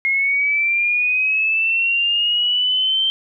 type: linear sweep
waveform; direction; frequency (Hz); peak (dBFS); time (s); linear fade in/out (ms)
sine; up; 2148 to 3136; -15; 0.05-3.1; 0
effects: none